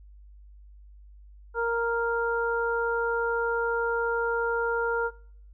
harmonic tone, 465.8 Hz, A#4, 1 cent flat, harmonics 1 / 2 / 3, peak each -27 / -31 / -29 dBFS, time 1.54-5.11 s, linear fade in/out 50 ms, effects noise-tail reverb RT60 0.7 s tail -25 dB re dry + added 50 Hz sine -47 dBFS peak until 5.53 s

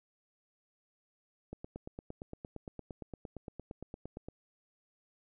click train, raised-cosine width 2 ms, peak -29 dBFS, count 25, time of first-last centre 1.53-4.285 s, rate 8.71 Hz, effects none

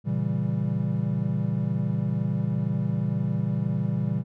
triangle chord, A# diminished seventh, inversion none, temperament equal, 116.54 / 138.59 / 164.81 / 196 Hz, A#2 / C#3 / E3 / G3, 0 / 0 / 0 / 0 cents, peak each -27 dBFS, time 0.04-4.24 s, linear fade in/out 50 ms, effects none

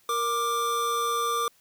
square tone pair together, 467.3 / 1183 Hz, A#4 / D6, +4 / +12 cents, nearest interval octave + major third, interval 1608 cents, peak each -32 / -26 dBFS, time 0.09-1.48 s, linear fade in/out 2 ms, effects white hiss -62 dBFS RMS until 1.6 s

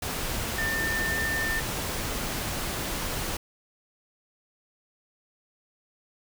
sine tone in noise, 1797 Hz, A6, 36 cents sharp, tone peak -27 dBFS, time 0.58-1.6 s, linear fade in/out 5 ms, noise pink, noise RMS -31 dBFS, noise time 0.02-3.37 s, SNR +1 dB, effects none

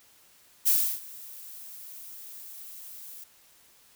violet noise with ADSR envelope, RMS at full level -21 dBFS, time 0.65-3.24 s, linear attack 27 ms, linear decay 320 ms, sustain -23 dB, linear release 5 ms, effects white hiss -59 dBFS RMS until 3.95 s

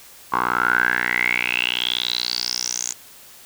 10% pulse tone with band-pass filter sweep, 60.7 Hz, B1, 29 cents flat, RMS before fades -22 dBFS, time 0.32-2.93 s, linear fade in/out 10 ms, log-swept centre 1100 to 6900 Hz, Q 9.3, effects white hiss -45 dBFS RMS until 3.45 s

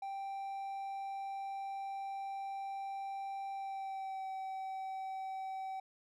triangle tone with pitch glide, 784 to 766.1 Hz, G5 to G5, 0 to -40 cents, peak -37 dBFS, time 0.02-5.8 s, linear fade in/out 5 ms, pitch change -40 cents, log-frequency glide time 3.52-4.27 s, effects none

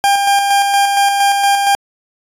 40% pulse tone with tremolo, 800 Hz, G5, 35 cents sharp, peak -8 dBFS, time 0.04-1.75 s, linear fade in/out 0 ms, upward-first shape square, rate 4.3 Hz, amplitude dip 35%, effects resampled to 32000 Hz

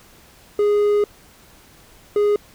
triangle tone bursts at uneven times, 413.7 Hz, G#4, 7 cents flat, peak -12 dBFS, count 2, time 0.59-1.04 / 2.16-2.36 s, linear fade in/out 2 ms, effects pink hiss -49 dBFS RMS until 2.54 s

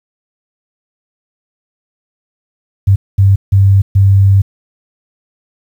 sine tone bursts at uneven times, 98 Hz, G2, in tune, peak -4 dBFS, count 4, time 2.87-2.96 / 3.18-3.36 / 3.52-3.82 / 3.95-4.42 s, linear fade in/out 10 ms, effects 7-bit

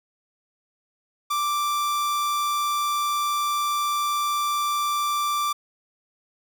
45% pulse tone, 1174.7 Hz, D6, in tune, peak -22 dBFS, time 1.3-5.53 s, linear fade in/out 10 ms, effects none

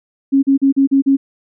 sine tone bursts, 273.4 Hz, C#4, 24 cents flat, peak -8 dBFS, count 6, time 0.32-1.17 s, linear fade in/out 20 ms, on 110 ms, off 38 ms, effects none

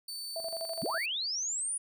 sawtooth tone, 4533 Hz, C#8, 38 cents sharp, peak -35 dBFS, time 0.08-1.06 s, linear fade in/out 5 ms
sine tone with tremolo, 659.3 Hz, E5, in tune, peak -34 dBFS, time 0.36-0.98 s, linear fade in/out 2 ms, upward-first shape square, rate 12 Hz, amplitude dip 80%
sine linear sweep, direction up, 80.8 to 9830 Hz, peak -31 dBFS, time 0.82-1.78 s, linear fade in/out 10 ms
effects none

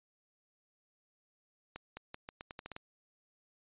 accelerating click train, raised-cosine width 0.3 ms, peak -27 dBFS, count 10, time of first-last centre 1.76-2.764 s, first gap 210 ms, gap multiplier 0.83, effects resampled to 8000 Hz

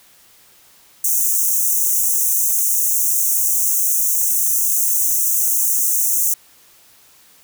white high-pass noise, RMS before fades -17 dBFS, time 1.04-6.34 s, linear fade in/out 5 ms, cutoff 5900 Hz, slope 96 dB/octave, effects white hiss -50 dBFS RMS until 7.43 s

